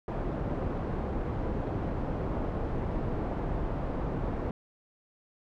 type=low-pass noise; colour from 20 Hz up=pink; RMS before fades=-32 dBFS; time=0.08-4.51 s; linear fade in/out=2 ms; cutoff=760 Hz; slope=12 dB/octave; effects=none